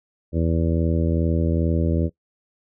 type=harmonic tone; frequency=82.41 Hz; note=E2; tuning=in tune; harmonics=1 / 2 / 3 / 4 / 5 / 6 / 7; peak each=-21 / -24 / -27 / -27 / -33 / -31 / -32 dBFS; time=0.32-2.1 s; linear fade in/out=50 ms; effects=noise-tail reverb RT60 0.1 s tail -19 dB re dry